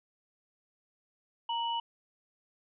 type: tone pair together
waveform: sine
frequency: 930 / 2953 Hz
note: A#5 / F#7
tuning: -4 / -4 cents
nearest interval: octave + minor sixth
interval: 2000 cents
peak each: -31 / -36 dBFS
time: 1.49-1.8 s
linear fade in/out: 5 ms
effects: none

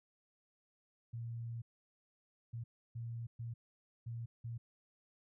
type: tone bursts at uneven times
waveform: sine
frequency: 116.5 Hz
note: A#2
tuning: 1 cent flat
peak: -40 dBFS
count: 6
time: 1.13-1.62 / 2.53-2.64 / 2.95-3.27 / 3.39-3.54 / 4.06-4.26 / 4.44-4.58 s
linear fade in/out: 10 ms
effects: none

